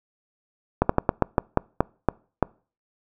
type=slowing click train; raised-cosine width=1 ms; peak=-3 dBFS; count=10; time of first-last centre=0.82-2.427 s; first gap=74 ms; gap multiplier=1.21; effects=noise-tail reverb RT60 0.4 s tail -26 dB re dry